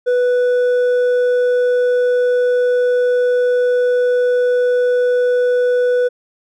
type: tone with hard clipping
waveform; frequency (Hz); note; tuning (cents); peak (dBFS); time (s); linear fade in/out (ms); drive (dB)
sine; 493.9; B4; 0; -13; 0.06-6.09; 20; 4
effects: none